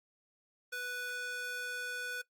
square tone with high-pass filter, 493.9 Hz, B4, in tune, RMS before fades -39 dBFS, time 0.72-2.22 s, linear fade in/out 10 ms, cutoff 1200 Hz, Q 2.5, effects noise-tail reverb RT60 0.1 s tail -18 dB re dry + Opus 32 kbps

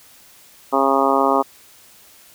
harmonic tone, 136.4 Hz, C#3, 28 cents flat, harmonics 2 / 3 / 4 / 5 / 6 / 7 / 8 / 9, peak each -22 / -22 / -22 / -22 / -22 / -22 / -22 / -22 dBFS, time 0.72-1.43 s, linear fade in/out 20 ms, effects white hiss -48 dBFS RMS until 2.34 s

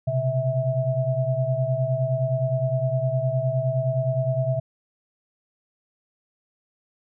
sine tone cluster, 125.4 / 135.1 / 651 Hz, B2 / C#3 / E5, +27 / -44 / -22 cents, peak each -25 dBFS, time 0.07-4.6 s, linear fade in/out 10 ms, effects none

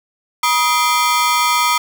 sawtooth ring-modulated tone, 1108.7 Hz, C#6, in tune, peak -6 dBFS, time 0.43-1.78 s, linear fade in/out 5 ms, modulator 145 Hz, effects none

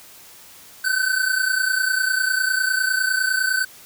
square tone pair together, 1510.1 / 1540 Hz, F#6 / G6, +35 / -31 cents, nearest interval unison, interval 34 cents, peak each -22 dBFS, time 0.84-3.65 s, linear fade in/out 10 ms, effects white hiss -45 dBFS RMS until 3.85 s

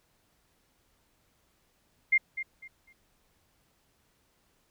sine tone with echo, 2111 Hz, C7, 15 cents sharp, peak -19 dBFS, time 2.12-2.18 s, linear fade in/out 10 ms, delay 250 ms, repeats 3, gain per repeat -12 dB, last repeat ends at 2.93 s, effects pink hiss -70 dBFS RMS until 4.7 s

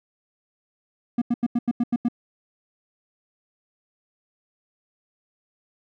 triangle tone bursts, 238.7 Hz, A#3, 41 cents sharp, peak -16 dBFS, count 8, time 1.18-2.085 s, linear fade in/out 5 ms, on 37 ms, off 87 ms, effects none

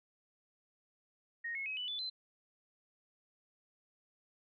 sine tone with pitch steps, 1864.7 / 2179 / 2547 / 2977 / 3480 / 4067 Hz, A#6 / C#7 / D#7 / F#7 / A7 / C8, 0 / -30 / +40 / +10 / -20 / -50 cents, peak -37 dBFS, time 1.44-2.1 s, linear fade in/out 10 ms, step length 110 ms, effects none

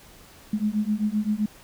sine beating tone pair, 207.7 / 215.4 Hz, G#3 / A3, 0 / -37 cents, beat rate 7.7 Hz, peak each -25 dBFS, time 0.53-1.46 s, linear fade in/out 5 ms, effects pink hiss -50 dBFS RMS until 1.63 s

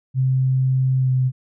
sine tone with pitch glide, 130.81 to 129.01 Hz, C3 to C3, 0 to -24 cents, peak -15 dBFS, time 0.14-1.32 s, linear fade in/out 50 ms, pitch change -24 cents, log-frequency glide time 0.98-1.12 s, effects none

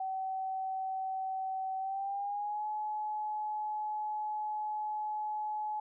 sine tone with pitch glide, 762 to 850.4 Hz, G5 to G#5, -49 to +41 cents, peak -33 dBFS, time 0-5.8 s, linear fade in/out 5 ms, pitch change +190 cents, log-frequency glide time 1.78-2.66 s, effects none

